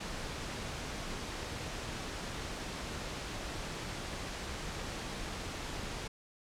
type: noise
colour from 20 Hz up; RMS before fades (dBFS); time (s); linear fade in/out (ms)
pink; -40; 0-6.08; 10
effects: low-pass 7000 Hz 12 dB/octave